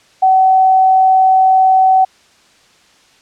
sine tone, 757 Hz, F#5, 39 cents sharp, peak -6 dBFS, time 0.22-2.05 s, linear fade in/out 10 ms, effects white hiss -49 dBFS RMS until 3.21 s + low-pass 6000 Hz 12 dB/octave

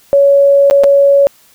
sine tone with dropouts, 560 Hz, C#5, 18 cents sharp, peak -4 dBFS, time 0.13-1.27 s, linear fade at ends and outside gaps 0 ms, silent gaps 0.7-0.71 / 0.836-0.841 s, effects white hiss -47 dBFS RMS until 1.54 s

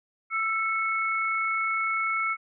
sine tone pair together, 1330.5 / 2200 Hz, E6 / C#7, +16 / -14 cents, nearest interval major sixth, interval 870 cents, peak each -27 dBFS, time 0.3-2.37 s, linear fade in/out 50 ms, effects none

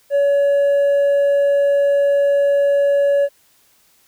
triangle tone with hard clipping, 565 Hz, C#5, 33 cents sharp, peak -11 dBFS, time 0.1-3.29 s, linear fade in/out 50 ms, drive 1 dB, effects white hiss -56 dBFS RMS until 4.07 s

